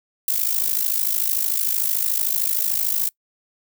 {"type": "noise with amplitude modulation", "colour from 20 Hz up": "violet", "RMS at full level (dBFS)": -18, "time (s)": [0.28, 3.09], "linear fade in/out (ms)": 2, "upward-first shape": "sine", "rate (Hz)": 53.4, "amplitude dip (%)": 80, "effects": ["noise-tail reverb RT60 0.1 s tail -24 dB re dry"]}